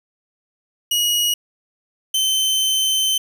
sawtooth tone pair in turn, 2900 / 3081 Hz, F#7 / G7, -35 / -31 cents, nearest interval minor second, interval 104 cents, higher second, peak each -13 dBFS, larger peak neither, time 0.91-1.34 / 2.14-3.18 s, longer second, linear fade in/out 5 ms, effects none

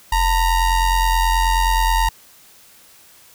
square ring-modulated tone, 472.7 Hz, A#4, 24 cents sharp, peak -12 dBFS, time 0.12-2.09 s, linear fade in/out 5 ms, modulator 428 Hz, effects white hiss -48 dBFS RMS until 3.34 s

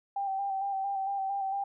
sine tone with vibrato, 784 Hz, G5, in tune, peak -29 dBFS, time 0.16-1.64 s, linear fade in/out 5 ms, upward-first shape square, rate 4.4 Hz, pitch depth 26 cents each way, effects none

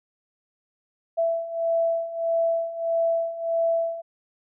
sine beating tone pair, 664 / 665.6 Hz, E5 / E5, +12 / +17 cents, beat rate 1.6 Hz, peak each -27 / -23 dBFS, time 1.17-4.02 s, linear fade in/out 20 ms, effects none

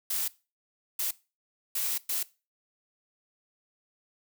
blue noise bursts at uneven times, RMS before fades -30 dBFS, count 4, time 0.1-0.28 / 0.99-1.11 / 1.75-1.98 / 2.09-2.23 s, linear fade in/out 5 ms, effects noise-tail reverb RT60 0.3 s tail -20 dB re dry

